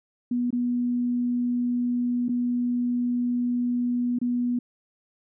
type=tone with dropouts; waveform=sine; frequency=243.8 Hz; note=B3; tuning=22 cents flat; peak=-22 dBFS; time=0.31-4.59 s; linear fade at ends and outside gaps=5 ms; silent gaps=0.506-0.527 / 2.284-2.291 / 4.188-4.214 s; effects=none